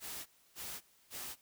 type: noise bursts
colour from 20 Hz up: white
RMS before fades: -44 dBFS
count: 3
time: 0-1.36 s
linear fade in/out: 50 ms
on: 260 ms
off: 290 ms
effects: white hiss -68 dBFS RMS until 1.41 s